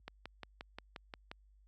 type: click train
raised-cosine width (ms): 0.3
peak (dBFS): -28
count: 8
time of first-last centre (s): 0.08-1.315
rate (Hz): 5.67
effects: added 50 Hz sine -53 dBFS peak until 1.67 s + high-pass 80 Hz 12 dB/octave